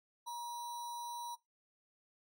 sine tone with sample-and-hold, 951 Hz, A#5, 34 cents sharp, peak -39 dBFS, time 0.26-1.36 s, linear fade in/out 20 ms, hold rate 4900 Hz, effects noise-tail reverb RT60 0.2 s tail -20 dB re dry + MP3 64 kbps

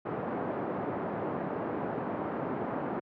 pink band-pass noise, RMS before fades -34 dBFS, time 0.05-3 s, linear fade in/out 10 ms, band 190 to 1000 Hz, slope 12 dB/octave, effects high-pass 100 Hz 12 dB/octave + low-pass 2000 Hz 12 dB/octave

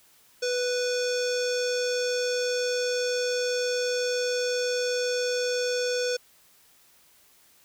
square tone with low-pass filter, 493.9 Hz, B4, in tune, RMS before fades -27 dBFS, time 0.42-6.17 s, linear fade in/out 10 ms, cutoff 5900 Hz, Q 4.6, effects white hiss -59 dBFS RMS until 7.64 s

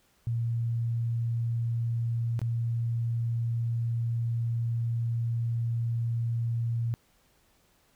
sine tone with dropouts, 116.54 Hz, A#2, in tune, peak -26 dBFS, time 0.27-6.94 s, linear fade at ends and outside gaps 0 ms, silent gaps 2.392-2.416 s, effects pink hiss -66 dBFS RMS until 7.95 s

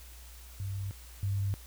sine tone pair in turn, 97.9 / 99.09 Hz, G2 / G2, -2 / +19 cents, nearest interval unison, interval 21 cents, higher second, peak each -33 / -28 dBFS, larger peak second, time 0.6-0.91 / 1.23-1.54 s, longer neither, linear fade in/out 0 ms, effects added 60 Hz sine -48 dBFS peak until 1.66 s + white hiss -54 dBFS RMS until 1.66 s

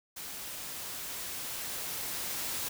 white noise with level ramp, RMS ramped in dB -42 to -35 dBFS, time 0.16-2.69 s, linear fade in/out 10 ms, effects none

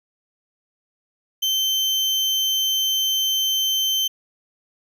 35% pulse tone, 3100 Hz, G7, 20 cents flat, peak -17 dBFS, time 1.42-4.08 s, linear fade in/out 10 ms, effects none

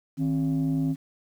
sine tone pair together, 156.1 / 267.7 Hz, D#3 / C4, +6 / +40 cents, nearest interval major sixth, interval 934 cents, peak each -24 / -23 dBFS, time 0.17-0.96 s, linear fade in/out 50 ms, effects tanh soft clip ceiling -19 dBFS + 9-bit

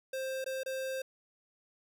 square tone with dropouts, 527 Hz, C5, 12 cents sharp, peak -35 dBFS, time 0.13-1.02 s, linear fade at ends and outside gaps 5 ms, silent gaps 0.443-0.461 / 0.634-0.66 s, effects none

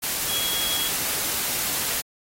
sine tone in noise, 3322 Hz, G#7, in tune, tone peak -27 dBFS, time 0.28-0.89 s, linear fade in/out 20 ms, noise white, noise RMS -26 dBFS, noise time 0.02-2.02 s, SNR -4 dB, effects AAC 48 kbps

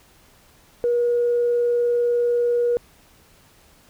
sine tone with vibrato, 479.5 Hz, A#4, 49 cents sharp, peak -16 dBFS, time 0.84-2.77 s, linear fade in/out 0 ms, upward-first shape triangle, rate 20 Hz, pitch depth 11 cents each way, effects tanh soft clip ceiling -12 dBFS + pink hiss -54 dBFS RMS until 3.89 s

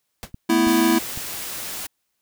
pink noise with exponential decay, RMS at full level -29 dBFS, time 0.23-0.32 s, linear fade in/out 0 ms, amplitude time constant 19 ms
clicks, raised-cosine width 5 ms, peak -22 dBFS, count 3, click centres 0.344 / 0.671 / 1.175 s
square chord, A suspended second, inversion none, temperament equal, 220 / 246.9 / 329.6 Hz, A3 / B3 / E4, 0 / 0 / 0 cents, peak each -24 / -22 / -18 dBFS, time 0.49-0.99 s, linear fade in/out 10 ms
white noise, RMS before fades -31 dBFS, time 0.67-1.87 s, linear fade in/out 10 ms
effects white hiss -74 dBFS RMS until 2.21 s

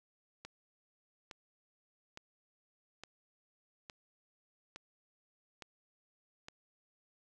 click train, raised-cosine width 0.2 ms, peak -29 dBFS, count 8, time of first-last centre 0.45-6.484 s, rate 1.16 Hz, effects none

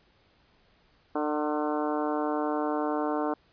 harmonic tone with a mistuned harmonic, 150 Hz, D3, 37 cents sharp, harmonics 2 / 3 / 4 / 5 / 6 / 7 / 8 / 9 / 10, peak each -30 / -33 / -34 / -34 / -37 / -37 / -42 / -41 / -46 dBFS, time 1.15-3.34 s, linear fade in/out 5 ms, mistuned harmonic 7, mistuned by +18 cents, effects pink hiss -64 dBFS RMS until 3.52 s + resampled to 11025 Hz

